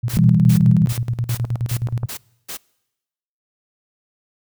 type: tone with tremolo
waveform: sine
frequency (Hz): 118.5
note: A#2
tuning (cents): +29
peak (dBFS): -17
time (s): 0.03-2.06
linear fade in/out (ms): 10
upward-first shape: square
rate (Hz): 9.5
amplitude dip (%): 80
type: noise bursts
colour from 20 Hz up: white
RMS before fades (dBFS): -30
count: 7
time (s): 0.09-2.573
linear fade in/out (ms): 10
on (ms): 89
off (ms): 310
type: chord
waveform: sine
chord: E minor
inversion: second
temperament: equal with one note detuned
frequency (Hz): 123.47 / 164.81 / 199.08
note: B2 / E3 / G3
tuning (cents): 0 / 0 / +27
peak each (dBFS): -15 / -14 / -17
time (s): 0.17-0.86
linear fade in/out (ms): 0
type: clicks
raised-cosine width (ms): 1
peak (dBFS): -18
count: 4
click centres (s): 1.446 / 1.558 / 1.887 / 2.033
effects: noise-tail reverb RT60 1.0 s tail -26 dB re dry